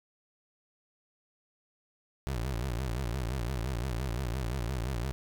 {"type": "tone with vibrato", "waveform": "25% pulse", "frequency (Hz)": 61.74, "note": "B1", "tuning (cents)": 0, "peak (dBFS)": -27, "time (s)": [2.27, 5.12], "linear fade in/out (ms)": 0, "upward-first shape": "sine", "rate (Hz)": 5.8, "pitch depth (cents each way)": 190, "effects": ["9-bit"]}